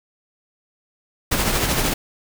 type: noise with tremolo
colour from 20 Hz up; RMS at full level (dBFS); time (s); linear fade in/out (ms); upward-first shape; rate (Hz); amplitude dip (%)
pink; -18; 1.31-1.94; 10; triangle; 13; 50
effects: none